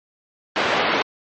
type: band-pass noise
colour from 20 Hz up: pink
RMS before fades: -20 dBFS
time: 0.56-1.02 s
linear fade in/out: 0 ms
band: 380 to 3300 Hz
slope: 12 dB/octave
effects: low-pass 5000 Hz 12 dB/octave + MP3 32 kbps